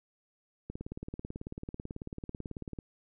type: click train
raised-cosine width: 3 ms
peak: -26 dBFS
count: 39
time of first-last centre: 0.7-2.788 s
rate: 18.2 Hz
effects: none